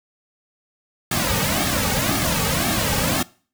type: noise with flanger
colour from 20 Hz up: pink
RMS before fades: -21 dBFS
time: 1.11-3.23 s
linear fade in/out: 5 ms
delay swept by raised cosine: 2 to 2.97 ms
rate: 1.9 Hz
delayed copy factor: -0.85
effects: noise-tail reverb RT60 0.4 s tail -21 dB re dry